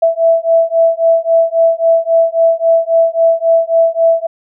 sine beating tone pair, 659.3 / 663 Hz, E5 / E5, 0 / +10 cents, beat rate 3.7 Hz, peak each -11 dBFS, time 0.02-4.27 s, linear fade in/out 10 ms, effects none

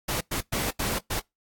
pink noise bursts at uneven times, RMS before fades -28 dBFS, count 5, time 0.08-0.21 / 0.31-0.41 / 0.52-0.71 / 0.79-0.99 / 1.1-1.2 s, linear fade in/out 10 ms, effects noise-tail reverb RT60 0.2 s tail -26 dB re dry + AAC 64 kbps

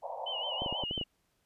pink band-pass noise, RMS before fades -40 dBFS, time 0.02-0.85 s, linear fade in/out 20 ms, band 520 to 990 Hz, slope 96 dB/octave
sine tone with vibrato, 2973 Hz, F#7, 8 cents sharp, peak -34 dBFS, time 0.26-1.04 s, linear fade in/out 10 ms, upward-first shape sine, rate 6.1 Hz, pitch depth 80 cents each way
clicks, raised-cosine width 2 ms, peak -24 dBFS, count 7, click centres 0.62 / 0.662 / 0.726 / 0.837 / 0.911 / 0.978 / 1.013 s
effects pink hiss -75 dBFS RMS until 1.45 s + resampled to 32000 Hz

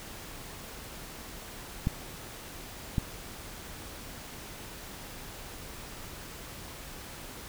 clicks, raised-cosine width 5 ms, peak -14 dBFS, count 2, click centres 1.871 / 2.982 s, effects pink hiss -44 dBFS RMS until 7.48 s

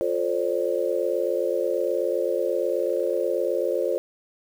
sine chord, D minor seventh, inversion first, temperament just, 352.4 / 440.5 / 528.6 / 587.3 Hz, F4 / A4 / C5 / D5, +16 / +2 / +18 / 0 cents, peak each -28 / -28 / -25 / -29 dBFS, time 0.01-3.98 s, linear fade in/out 0 ms, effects 8-bit

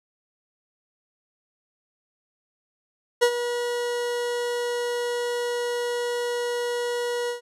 40% pulse tone with ADSR envelope, 482.1 Hz, B4, 42 cents flat, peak -13 dBFS, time 3.21-7.41 s, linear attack 19 ms, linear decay 72 ms, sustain -11 dB, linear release 120 ms, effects low-pass 10000 Hz 12 dB/octave

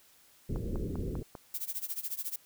pink low-pass noise, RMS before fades -35 dBFS, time 0.49-1.23 s, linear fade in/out 2 ms, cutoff 470 Hz, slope 48 dB/octave
click train, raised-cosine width 1 ms, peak -28 dBFS, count 5, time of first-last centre 0.56-1.352 s, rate 5.05 Hz
violet noise with tremolo, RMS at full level -34 dBFS, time 1.54-2.36 s, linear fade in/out 2 ms, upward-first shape sine, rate 14 Hz, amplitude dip 90%
effects white hiss -62 dBFS RMS until 2.45 s

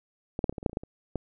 clicks, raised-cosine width 2 ms, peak -17 / -12 / -13 / -30 / -21 / -26 / -8 / -27 / -27 / -15 / -28 / -16 dBFS, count 12, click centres 0.391 / 0.442 / 0.495 / 0.526 / 0.582 / 0.629 / 0.662 / 0.696 / 0.731 / 0.771 / 0.835 / 1.157 s, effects none

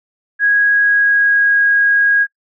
sine tone with pitch glide, 1653 to 1641.6 Hz, G#6 to G#6, -9 to -21 cents, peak -9 dBFS, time 0.39-2.27 s, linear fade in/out 50 ms, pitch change -12 cents, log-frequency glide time 0.65-1.64 s, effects noise-tail reverb RT60 0.1 s tail -21 dB re dry

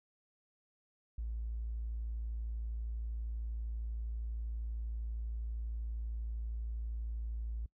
triangle tone, 56.3 Hz, A1, 40 cents sharp, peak -32 dBFS, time 1.18-7.66 s, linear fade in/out 5 ms, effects noise-tail reverb RT60 0.1 s tail -25 dB re dry + tanh soft clip ceiling -34 dBFS

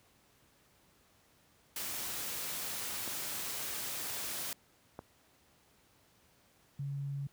white noise, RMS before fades -39 dBFS, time 1.76-4.53 s, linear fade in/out 2 ms
clicks, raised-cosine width 1 ms, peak -28 dBFS, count 2, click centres 3.077 / 4.991 s
sine tone, 140 Hz, C#3, 18 cents sharp, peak -35 dBFS, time 6.79-7.27 s, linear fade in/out 5 ms
effects pink hiss -67 dBFS RMS until 7.32 s + high-pass 60 Hz 12 dB/octave

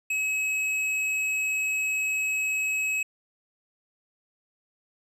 sine tone with tanh clipping, 2563 Hz, E7, 49 cents flat, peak -26 dBFS, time 0.1-3.03 s, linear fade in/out 5 ms, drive 15 dB, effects low-pass 12000 Hz 12 dB/octave

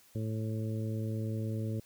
harmonic tone, 110 Hz, A2, in tune, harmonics 1 / 2 / 3 / 4 / 5, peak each -33 / -39 / -43 / -45 / -47 dBFS, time 0.15-1.8 s, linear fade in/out 5 ms, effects white hiss -62 dBFS RMS until 1.85 s

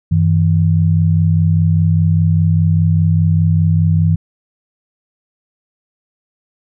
sine tone pair together, 95.83 / 160.8 Hz, G2 / E3, -39 / -43 cents, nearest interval major sixth, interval 896 cents, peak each -12 dBFS, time 0.11-4.16 s, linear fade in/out 10 ms, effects none

